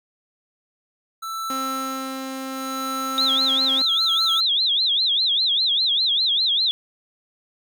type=tone with tremolo; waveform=square; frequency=1325 Hz; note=E6; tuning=9 cents sharp; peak=-26 dBFS; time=1.22-4.41 s; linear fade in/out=10 ms; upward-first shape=sine; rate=0.7 Hz; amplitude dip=70%
type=tone; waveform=sawtooth; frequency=264.9 Hz; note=C4; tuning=22 cents sharp; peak=-25 dBFS; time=1.5-3.82 s; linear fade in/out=2 ms
type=tone with vibrato; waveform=sine; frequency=3670 Hz; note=A#7; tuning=28 cents flat; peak=-17 dBFS; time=3.18-6.71 s; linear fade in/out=0 ms; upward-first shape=sine; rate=5 Hz; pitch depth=220 cents each way
effects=none